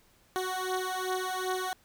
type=beating tone pair; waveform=15% pulse; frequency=370 / 372.6 Hz; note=F#4 / F#4; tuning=0 / +12 cents; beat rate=2.6 Hz; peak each=-27 / -27 dBFS; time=0.36-1.73 s; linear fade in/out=0 ms; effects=pink hiss -64 dBFS RMS until 1.84 s